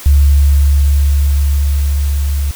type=tone with level ramp; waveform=sine; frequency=70.8 Hz; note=C#2; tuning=37 cents sharp; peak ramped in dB=-4 to -12 dBFS; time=0.06-2.51 s; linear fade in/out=0 ms; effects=white hiss -31 dBFS RMS until 2.55 s